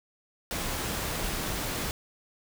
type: noise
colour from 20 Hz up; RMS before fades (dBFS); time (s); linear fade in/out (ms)
pink; -32; 0.51-1.91; 0
effects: none